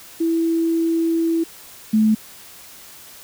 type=tone pair in turn; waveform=sine; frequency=330 / 217 Hz; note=E4 / A3; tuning=+2 / -24 cents; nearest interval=perfect fifth; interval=726 cents; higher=first; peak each=-16 / -12 dBFS; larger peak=second; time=0.2-1.44 / 1.93-2.15 s; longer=first; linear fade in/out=10 ms; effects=white hiss -42 dBFS RMS until 3.23 s